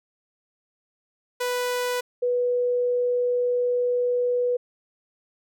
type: tone pair in turn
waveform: sawtooth / sine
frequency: 493.9 / 490.8 Hz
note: B4 / B4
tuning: 0 / -11 cents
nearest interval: unison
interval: 11 cents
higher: first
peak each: -20 dBFS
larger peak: neither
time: 1.4-2.01 / 2.22-4.57 s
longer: second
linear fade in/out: 10 ms
effects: none